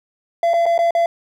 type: tone with dropouts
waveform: triangle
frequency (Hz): 679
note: F5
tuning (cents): -49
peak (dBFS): -11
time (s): 0.43-1.06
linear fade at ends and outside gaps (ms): 2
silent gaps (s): 0.535-0.539 / 0.657-0.663 / 0.779-0.789 / 0.908-0.95
effects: none